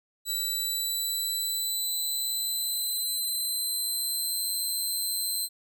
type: tone with pitch glide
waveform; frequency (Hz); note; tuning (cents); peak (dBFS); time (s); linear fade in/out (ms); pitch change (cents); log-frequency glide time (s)
15% pulse; 3951 to 4097; B7 to C8; 0 to -37; -21; 0.25-5.49; 50; +63; 0.38-4.4
effects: none